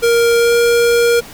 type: tone with pitch glide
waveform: square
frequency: 467.9 to 471.7 Hz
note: A#4 to A#4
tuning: +6 to +20 cents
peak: -10 dBFS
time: 0.02-1.21 s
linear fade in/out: 20 ms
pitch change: +14 cents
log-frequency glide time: 0.36-0.55 s
effects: pink hiss -35 dBFS RMS until 1.33 s